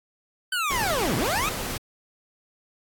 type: linear two-way sweep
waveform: 25% pulse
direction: down then up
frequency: 1547 to 97 to 1312 Hz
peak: -20 dBFS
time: 0.52-1.49 s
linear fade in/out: 5 ms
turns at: 1.16 s
type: noise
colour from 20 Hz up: pink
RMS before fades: -31 dBFS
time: 0.7-1.78 s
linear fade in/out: 10 ms
effects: AAC 64 kbps